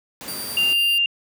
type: noise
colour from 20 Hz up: pink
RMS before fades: -35 dBFS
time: 0.21-0.73 s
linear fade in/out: 0 ms
type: tone with tremolo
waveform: 10% pulse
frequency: 4699 Hz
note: D8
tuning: in tune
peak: -21 dBFS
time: 0.28-0.98 s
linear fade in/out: 0 ms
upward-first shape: triangle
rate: 9.7 Hz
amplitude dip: 25%
type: tone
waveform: sine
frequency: 2794 Hz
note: F7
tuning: in tune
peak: -16 dBFS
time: 0.57-1.06 s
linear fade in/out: 2 ms
effects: high-pass 150 Hz 12 dB/octave